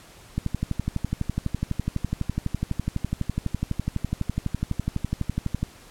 click train, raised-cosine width 5 ms, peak -12 dBFS, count 64, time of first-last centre 0.38-5.63 s, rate 12 Hz, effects pink hiss -49 dBFS RMS until 5.9 s + low-pass 12000 Hz 12 dB/octave

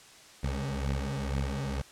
20% pulse beating tone pair, 67.4 / 69.5 Hz, C#2 / C#2, -48 / +5 cents, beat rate 2.1 Hz, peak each -28 dBFS, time 0.43-1.82 s, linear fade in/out 10 ms, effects white hiss -53 dBFS RMS until 1.91 s + low-pass 8000 Hz 12 dB/octave

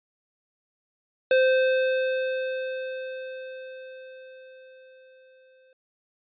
square tone with exponential decay, 519 Hz, C5, 14 cents flat, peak -17 dBFS, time 1.31-5.73 s, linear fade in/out 2 ms, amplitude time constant 960 ms, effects resampled to 8000 Hz

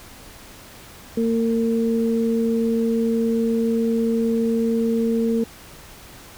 sine tone pair together, 228.5 / 456.7 Hz, A#3 / A#4, -34 / -36 cents, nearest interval octave, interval 1198 cents, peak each -19 / -22 dBFS, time 1.17-5.44 s, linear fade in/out 5 ms, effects pink hiss -43 dBFS RMS until 6.37 s

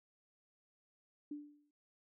sine tone with exponential decay, 293.7 Hz, D4, in tune, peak -39 dBFS, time 1.31-1.71 s, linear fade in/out 5 ms, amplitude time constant 86 ms, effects none

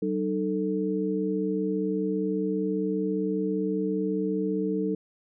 sine tone cluster, 189.9 / 304.8 / 442.6 Hz, F#3 / D#4 / A4, +45 / -36 / +10 cents, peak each -29 dBFS, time 0.02-4.95 s, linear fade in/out 5 ms, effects none

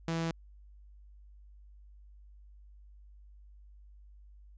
sawtooth tone, 164.81 Hz, E3, in tune, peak -27 dBFS, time 0.08-0.31 s, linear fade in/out 2 ms, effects added 50 Hz sine -52 dBFS peak until 4.57 s + resampled to 16000 Hz

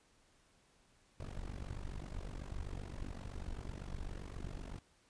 brown noise with amplitude modulation, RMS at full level -40 dBFS, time 1.2-4.79 s, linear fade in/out 2 ms, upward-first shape sine, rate 47.8 Hz, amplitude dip 90%, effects pink hiss -70 dBFS RMS until 5.09 s + resampled to 22050 Hz

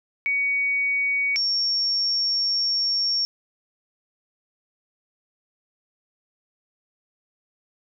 sine tone pair in turn, 2250 / 5502 Hz, C#7 / F8, +25 / -27 cents, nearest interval octave + minor third, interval 1548 cents, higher second, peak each -20 dBFS, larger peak neither, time 0.26-1.36 / 1.36-3.25 s, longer second, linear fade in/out 0 ms, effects none

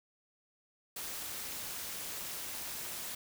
white noise with amplitude modulation, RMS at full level -39 dBFS, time 0.96-3.15 s, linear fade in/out 5 ms, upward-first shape sine, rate 246 Hz, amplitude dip 50%, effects none

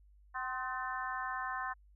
harmonic tone with a mistuned harmonic, 254.5 Hz, C4, 48 cents flat, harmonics 3 / 4 / 5 / 6 / 7, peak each -43 / -39 / -44 / -43 / -43 dBFS, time 0.34-1.74 s, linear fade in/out 20 ms, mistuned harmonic 4, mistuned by +48 cents, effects added 50 Hz sine -59 dBFS peak until 1.95 s

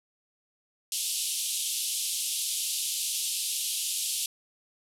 white band-pass noise, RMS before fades -31 dBFS, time 0.92-4.26 s, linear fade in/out 2 ms, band 2800 to 12000 Hz, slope 48 dB/octave, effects none

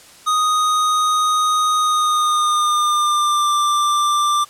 square tone with pitch glide, 1244.5 to 1182.1 Hz, D#6 to D6, 0 to +11 cents, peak -15 dBFS, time 0.26-4.45 s, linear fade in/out 20 ms, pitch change -89 cents, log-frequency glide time 1.78-3.52 s, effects white hiss -44 dBFS RMS until 4.49 s + low-pass 10000 Hz 12 dB/octave

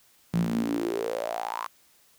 sawtooth tone with high-pass filter sweep, 56.7 Hz, A#1, 47 cents flat, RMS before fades -29 dBFS, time 0.33-1.67 s, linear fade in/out 10 ms, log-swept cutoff 160 to 1100 Hz, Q 8, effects white hiss -61 dBFS RMS until 2.18 s

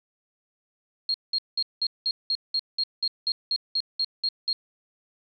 sine tone bursts, 4248 Hz, C8, 25 cents sharp, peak -22 dBFS, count 15, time 1.09-4.53 s, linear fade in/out 2 ms, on 52 ms, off 190 ms, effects none

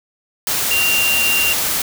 sine tone in noise, 2774 Hz, F7, 12 cents flat, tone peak -15 dBFS, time 0.71-1.53 s, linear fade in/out 2 ms, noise white, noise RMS -19 dBFS, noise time 0.47-1.82 s, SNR +1 dB, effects none

